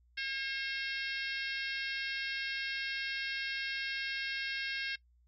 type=harmonic tone; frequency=539 Hz; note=C#5; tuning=49 cents flat; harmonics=3 / 4 / 5 / 6 / 7 / 8 / 9 / 10; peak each=-39 / -41 / -43 / -45 / -46 / -47 / -48 / -49 dBFS; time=0.17-4.96 s; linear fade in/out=10 ms; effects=noise-tail reverb RT60 0.1 s tail -20 dB re dry + added 60 Hz sine -64 dBFS peak until 5.27 s